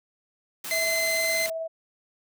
white high-pass noise, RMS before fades -35 dBFS, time 0.64-1.5 s, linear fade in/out 5 ms, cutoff 150 Hz, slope 24 dB/octave
sawtooth tone, 2063 Hz, C7, 25 cents flat, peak -21 dBFS, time 0.71-1.46 s, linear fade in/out 0 ms
sine tone with tremolo, 651 Hz, E5, 22 cents flat, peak -27 dBFS, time 0.71-1.68 s, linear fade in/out 20 ms, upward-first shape triangle, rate 19 Hz, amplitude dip 35%
effects none

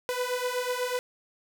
sawtooth beating tone pair, 493.7 / 501.8 Hz, B4 / B4, -1 / +28 cents, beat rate 8.1 Hz, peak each -27 dBFS, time 0.09-0.99 s, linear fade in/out 0 ms, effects none

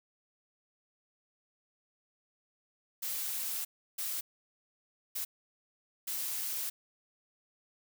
blue noise bursts at uneven times, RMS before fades -36 dBFS, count 4, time 3.02-3.65 / 3.98-4.21 / 5.15-5.25 / 6.07-6.7 s, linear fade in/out 10 ms, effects none

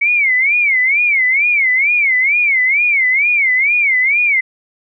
sine tone with vibrato, 2213 Hz, C#7, 3 cents flat, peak -10 dBFS, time 0.01-4.41 s, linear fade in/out 10 ms, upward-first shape sine, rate 2.2 Hz, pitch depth 180 cents each way, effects none

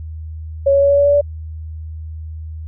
sine tone with pitch steps, 554 / 557.9 / 561.7 / 565.6 / 569.6 / 573.5 / 577.5 Hz, C#5 / C#5 / C#5 / C#5 / C#5 / D5 / D5, -1 / +11 / +23 / +35 / +47 / -41 / -29 cents, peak -9 dBFS, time 0.66-1.213 s, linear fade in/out 10 ms, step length 79 ms, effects added 79 Hz sine -26 dBFS peak until 2.67 s

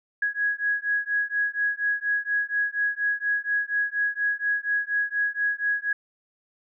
sine beating tone pair, 1661.2 / 1665.4 Hz, G#6 / G#6, 0 / +4 cents, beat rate 4.2 Hz, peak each -26 dBFS, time 0.22-5.93 s, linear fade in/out 5 ms, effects none

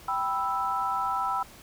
sine chord, E minor, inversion first, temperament equal, 784 / 987.8 / 1318.5 Hz, G5 / B5 / E6, 0 / 0 / 0 cents, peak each -31 / -30 / -29 dBFS, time 0.08-1.43 s, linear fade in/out 5 ms, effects pink hiss -50 dBFS RMS until 1.62 s

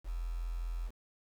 sine tone with quantisation, 42.43 Hz, F1, 49 cents flat, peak -34 dBFS, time 0.04-0.91 s, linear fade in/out 50 ms, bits 9, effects none

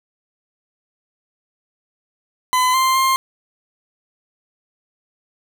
40% pulse tone with pitch steps, 1012 / 1047 / 1058 Hz, B5 / C6 / C6, +42 / +1 / +19 cents, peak -13 dBFS, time 2.53-3.16 s, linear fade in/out 0 ms, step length 210 ms, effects none

